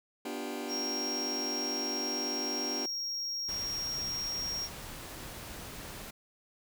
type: chord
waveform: sawtooth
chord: G dominant seventh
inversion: first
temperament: just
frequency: 245 / 294 / 352.8 / 392 Hz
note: B3 / D4 / F4 / G4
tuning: -14 / +2 / +18 / 0 cents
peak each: -37 / -36 / -40 / -37 dBFS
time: 0.25-2.86 s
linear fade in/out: 5 ms
type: tone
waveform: triangle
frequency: 5588 Hz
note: F8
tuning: in tune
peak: -32 dBFS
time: 0.68-4.69 s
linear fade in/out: 50 ms
type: noise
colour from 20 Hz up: pink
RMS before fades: -44 dBFS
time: 3.48-6.11 s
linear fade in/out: 10 ms
effects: none